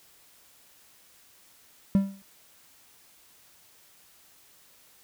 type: tone with exponential decay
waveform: triangle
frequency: 196 Hz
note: G3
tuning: in tune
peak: -13 dBFS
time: 1.95-2.22 s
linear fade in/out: 0 ms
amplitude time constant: 58 ms
effects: white hiss -58 dBFS RMS until 5.03 s